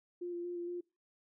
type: tone with vibrato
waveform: sine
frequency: 349.2 Hz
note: F4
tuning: in tune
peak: -37 dBFS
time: 0.21-0.81 s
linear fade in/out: 10 ms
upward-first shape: square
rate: 4.3 Hz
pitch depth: 14 cents each way
effects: noise-tail reverb RT60 0.3 s tail -25 dB re dry

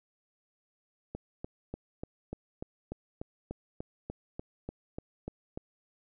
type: click train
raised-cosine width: 2 ms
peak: -24 dBFS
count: 16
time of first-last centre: 1.15-5.575 s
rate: 3.39 Hz
effects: none

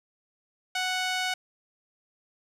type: tone with band-pass filter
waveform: sawtooth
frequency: 740 Hz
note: F#5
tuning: in tune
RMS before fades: -29 dBFS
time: 0.75-1.34 s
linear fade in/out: 5 ms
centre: 3100 Hz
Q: 0.69
effects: none

